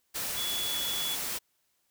sine tone in noise, 3400 Hz, G#7, 40 cents sharp, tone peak -32 dBFS, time 0.36-1.16 s, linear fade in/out 20 ms, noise white, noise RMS -34 dBFS, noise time 0.14-1.39 s, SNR -1 dB, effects white hiss -74 dBFS RMS until 1.9 s

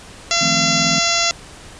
harmonic tone, 682 Hz, F5, 41 cents flat, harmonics 1 / 2 / 3 / 4 / 5 / 6 / 7 / 8 / 9 / 10, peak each -24 / -24 / -24 / -24 / -24 / -24 / -24 / -24 / -24 / -24 dBFS, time 0.31-1.31 s, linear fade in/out 0 ms
triangle chord, F dominant seventh, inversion third, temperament just, 157.15 / 174.61 / 218.3 / 261.9 Hz, Eb3 / F3 / A3 / C4, +18 / 0 / -13 / +2 cents, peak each -24 dBFS, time 0.41-0.99 s, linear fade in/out 5 ms
effects pink hiss -39 dBFS RMS until 1.79 s + resampled to 22050 Hz

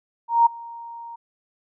sine tone with ADSR envelope, 932.3 Hz, A#5, in tune, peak -10 dBFS, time 0.28-1.16 s, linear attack 180 ms, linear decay 11 ms, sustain -24 dB, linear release 9 ms, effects none

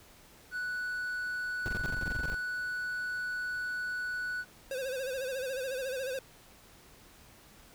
triangle tone, 1480 Hz, F#6, in tune, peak -31 dBFS, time 0.51-4.45 s, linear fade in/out 50 ms
brown noise bursts, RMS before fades -35 dBFS, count 16, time 1.66-2.344 s, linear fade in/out 0 ms, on 24 ms, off 20 ms
square tone with vibrato, 523.3 Hz, C5, in tune, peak -34 dBFS, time 4.71-6.19 s, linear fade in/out 2 ms, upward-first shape sine, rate 14 Hz, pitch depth 82 cents each way
effects pink hiss -57 dBFS RMS until 7.74 s

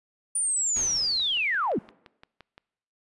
sine linear sweep, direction down, 9397 to 155.56 Hz, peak -23 dBFS, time 0.35-1.79 s, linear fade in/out 5 ms
pink noise with exponential decay, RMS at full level -37 dBFS, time 0.76-1.91 s, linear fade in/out 2 ms, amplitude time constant 250 ms
click train, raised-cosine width 0.3 ms, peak -30 dBFS, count 9, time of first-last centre 1.2-2.579 s, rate 5.8 Hz
effects noise-tail reverb RT60 0.9 s tail -25 dB re dry + resampled to 24000 Hz

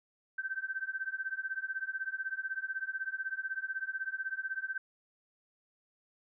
sine tone with tremolo, 1550 Hz, G6, 20 cents flat, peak -30 dBFS, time 0.38-4.78 s, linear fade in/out 5 ms, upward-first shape triangle, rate 16 Hz, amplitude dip 100%, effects none

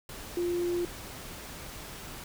sine tone in noise, 349.5 Hz, F4, 1 cent sharp, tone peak -27 dBFS, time 0.37-0.85 s, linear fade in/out 2 ms, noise pink, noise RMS -43 dBFS, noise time 0.09-2.24 s, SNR +13 dB, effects none

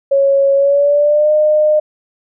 sine tone with pitch glide, 552 to 609 Hz, C#5 to D#5, -7 to -37 cents, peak -8 dBFS, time 0.11-1.8 s, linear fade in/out 10 ms, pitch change +170 cents, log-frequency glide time 0.55-1.32 s, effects none

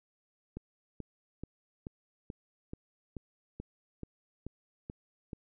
click train, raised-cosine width 3 ms, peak -27 dBFS, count 12, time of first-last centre 0.57-5.332 s, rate 2.31 Hz, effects none

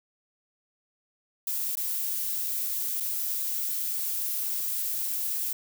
violet noise with dropouts, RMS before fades -30 dBFS, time 1.47-5.53 s, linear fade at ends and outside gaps 2 ms, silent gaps 1.754-1.771 / 3-3.006 s, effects none

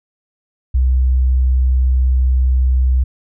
sine tone, 63.9 Hz, C2, 40 cents flat, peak -10 dBFS, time 0.74-3.04 s, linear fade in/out 10 ms, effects none

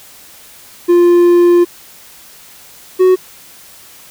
triangle tone pair in turn, 349.2 / 370.3 Hz, F4 / F#4, 0 / +1 cents, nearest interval minor second, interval 101 cents, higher second, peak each -3 dBFS, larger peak neither, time 0.88-1.65 / 2.99-3.16 s, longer first, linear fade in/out 20 ms, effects white hiss -39 dBFS RMS until 4.1 s

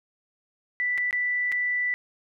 sine tone with dropouts, 1975.5 Hz, B6, in tune, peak -23 dBFS, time 0.8-1.94 s, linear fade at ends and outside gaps 0 ms, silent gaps 0.977-0.981 / 1.109-1.128 / 1.518-1.523 s, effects none

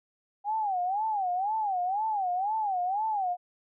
sine tone with vibrato, 793 Hz, G5, 20 cents sharp, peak -26 dBFS, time 0.44-3.37 s, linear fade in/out 50 ms, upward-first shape sine, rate 2 Hz, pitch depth 190 cents each way, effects none

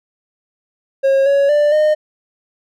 triangle tone with pitch steps, 542 / 559 / 590 / 611 Hz, C#5 / C#5 / D5 / D#5, -39 / +14 / +8 / -32 cents, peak -8 dBFS, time 1.03-1.95 s, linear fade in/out 20 ms, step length 230 ms, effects none

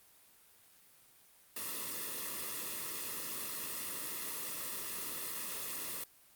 white noise with comb filter, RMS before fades -40 dBFS, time 1.56-6.04 s, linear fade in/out 5 ms, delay 1.3 ms, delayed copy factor -1, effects white hiss -63 dBFS RMS until 6.35 s + Opus 32 kbps

